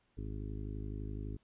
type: harmonic tone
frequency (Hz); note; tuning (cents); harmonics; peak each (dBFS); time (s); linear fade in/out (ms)
51.91; G#1; 0; 1 / 2 / 3 / 4 / 5 / 6 / 7 / 8; -41 / -43 / -51 / -52 / -49 / -51 / -55 / -54; 0.17-1.37; 10
effects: pink hiss -75 dBFS RMS until 1.43 s + resampled to 8000 Hz